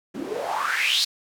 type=noise with band-pass filter sweep; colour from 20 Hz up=white; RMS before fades=-25 dBFS; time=0.14-1.05 s; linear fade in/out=10 ms; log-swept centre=230 to 4600 Hz; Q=6.2; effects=none